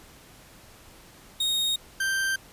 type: tone pair in turn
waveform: 40% pulse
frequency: 3729 / 1567.9 Hz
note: A#7 / G6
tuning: 0 / 0 cents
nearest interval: octave + minor third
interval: 1500 cents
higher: first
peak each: -22 / -23 dBFS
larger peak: first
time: 1.4-1.76 / 2-2.36 s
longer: neither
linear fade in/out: 5 ms
effects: pink hiss -51 dBFS RMS until 2.52 s + resampled to 32000 Hz